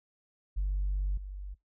sine tone with level steps, 48.29 Hz, G1, 25 cents flat, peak -26 / -37 dBFS, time 0.56-1.55 s, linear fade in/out 20 ms, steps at 1.17 s, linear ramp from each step 5 ms, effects noise-tail reverb RT60 0.2 s tail -25 dB re dry + tanh soft clip ceiling -24 dBFS

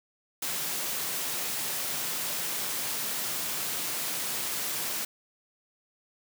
white high-pass noise, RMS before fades -32 dBFS, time 0.42-5.05 s, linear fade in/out 5 ms, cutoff 110 Hz, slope 96 dB/octave, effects none

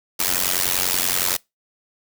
white noise with amplitude modulation, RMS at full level -17 dBFS, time 0.19-1.37 s, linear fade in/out 10 ms, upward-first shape sine, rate 90.6 Hz, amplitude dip 100%, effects noise-tail reverb RT60 0.2 s tail -24 dB re dry

